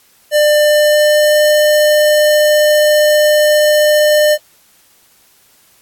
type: tone with pitch glide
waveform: square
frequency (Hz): 597 to 602.5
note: D5 to D5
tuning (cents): +28 to +44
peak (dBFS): -8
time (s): 0.31-4.38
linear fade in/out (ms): 50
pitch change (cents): +16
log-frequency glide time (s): 0.58-1.48
effects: white hiss -50 dBFS RMS until 5.81 s + AAC 64 kbps